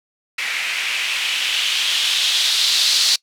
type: noise with low-pass filter sweep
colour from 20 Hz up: violet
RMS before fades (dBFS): -19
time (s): 0.38-3.16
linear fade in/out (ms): 5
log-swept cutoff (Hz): 2200 to 4300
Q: 2.9
effects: noise-tail reverb RT60 0.1 s tail -24 dB re dry